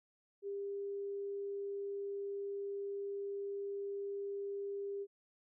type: tone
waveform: sine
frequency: 399.9 Hz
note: G4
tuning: 35 cents sharp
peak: -38 dBFS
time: 0.42-5.07 s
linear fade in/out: 50 ms
effects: none